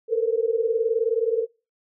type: tone cluster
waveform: sine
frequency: 445.2 / 464.3 / 504 Hz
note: A4 / A#4 / B4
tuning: +20 / -7 / +35 cents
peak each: -22 / -23 / -30 dBFS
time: 0.08-1.47 s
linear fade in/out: 50 ms
effects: noise-tail reverb RT60 0.3 s tail -23 dB re dry